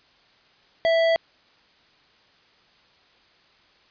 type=tone with hard clipping; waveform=sine; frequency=659.3 Hz; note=E5; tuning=in tune; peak=-19 dBFS; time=0.85-1.16 s; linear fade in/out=0 ms; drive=15 dB; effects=white hiss -58 dBFS RMS until 3.9 s + resampled to 11025 Hz